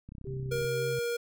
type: click train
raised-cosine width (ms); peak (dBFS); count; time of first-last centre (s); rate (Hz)
5; -32; 19; 0.09-0.646; 32.4
type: tone with tremolo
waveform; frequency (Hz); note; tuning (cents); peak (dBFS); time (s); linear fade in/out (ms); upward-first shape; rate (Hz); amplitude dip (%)
sine; 392; G4; 0; -38; 0.25-0.93; 5; triangle; 4; 55
type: tone with vibrato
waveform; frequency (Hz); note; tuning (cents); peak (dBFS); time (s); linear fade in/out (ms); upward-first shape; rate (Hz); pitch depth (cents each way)
sine; 132.5; C3; +22; -34; 0.27-0.99; 0; sine; 3.7; 16
type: tone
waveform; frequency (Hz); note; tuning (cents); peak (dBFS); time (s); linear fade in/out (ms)
square; 473.3; A#4; +26; -30; 0.51-1.17; 10
effects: none